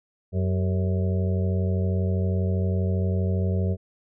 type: harmonic tone with a mistuned harmonic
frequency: 92.5 Hz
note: F#2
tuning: in tune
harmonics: 1 / 2 / 4 / 5 / 6 / 7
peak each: -22 / -28 / -34 / -36 / -38 / -39 dBFS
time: 0.32-3.77 s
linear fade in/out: 50 ms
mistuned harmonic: 4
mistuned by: +79 cents
effects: none